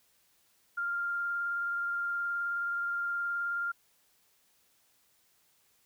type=tone with vibrato; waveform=sine; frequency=1396.9 Hz; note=F6; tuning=in tune; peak=-30 dBFS; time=0.77-3.72 s; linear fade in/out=10 ms; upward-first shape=triangle; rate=19 Hz; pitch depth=12 cents each way; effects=white hiss -69 dBFS RMS until 5.85 s